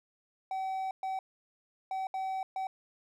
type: tone bursts at uneven times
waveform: triangle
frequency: 763 Hz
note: G5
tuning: 47 cents flat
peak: -30 dBFS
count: 5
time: 0.51-0.91 / 1.03-1.19 / 1.91-2.07 / 2.14-2.43 / 2.56-2.67 s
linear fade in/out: 2 ms
effects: none